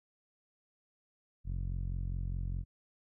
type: tone with low-pass filter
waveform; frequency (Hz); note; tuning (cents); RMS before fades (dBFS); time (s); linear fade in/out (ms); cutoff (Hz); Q
sawtooth; 44.9; F1; +49; -36; 1.44-2.65; 50; 130; 1.3
effects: none